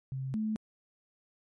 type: tone pair in turn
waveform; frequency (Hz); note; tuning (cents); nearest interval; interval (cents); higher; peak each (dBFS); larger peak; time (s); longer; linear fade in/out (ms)
sine; 132.8 / 216.8; C3 / A3; +26 / -25; minor sixth; 849; second; -33 / -29; second; 0.12-0.34 / 0.34-0.56; neither; 0
effects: MP3 48 kbps